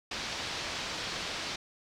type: low-pass noise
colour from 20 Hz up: white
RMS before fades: -37 dBFS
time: 0.11-1.56 s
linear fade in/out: 5 ms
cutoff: 5200 Hz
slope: 24 dB/octave
effects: none